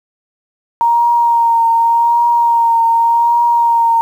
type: tone with vibrato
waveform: sine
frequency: 932.3 Hz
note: A#5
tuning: in tune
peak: -8 dBFS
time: 0.81-4.01 s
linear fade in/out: 0 ms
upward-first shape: triangle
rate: 0.86 Hz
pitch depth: 28 cents each way
effects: 7-bit